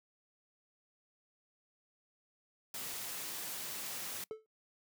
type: noise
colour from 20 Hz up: white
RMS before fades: -42 dBFS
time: 2.74-4.24 s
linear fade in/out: 2 ms
type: tone with exponential decay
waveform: triangle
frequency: 437.3 Hz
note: A4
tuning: 11 cents flat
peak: -33 dBFS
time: 4.31-4.46 s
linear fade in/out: 0 ms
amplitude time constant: 31 ms
effects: noise-tail reverb RT60 0.1 s tail -22 dB re dry + high-pass 100 Hz 12 dB/octave